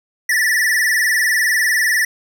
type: tone with vibrato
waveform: square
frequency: 1850 Hz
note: A#6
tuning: 14 cents flat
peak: -14 dBFS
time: 0.29-2.05 s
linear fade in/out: 5 ms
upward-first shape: sine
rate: 20 Hz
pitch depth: 120 cents each way
effects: none